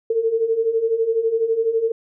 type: beating tone pair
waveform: sine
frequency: 443.5 / 455.5 Hz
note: A4 / A#4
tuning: +14 / -40 cents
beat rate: 12 Hz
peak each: -23 / -18 dBFS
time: 0.1-1.92 s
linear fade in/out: 5 ms
effects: none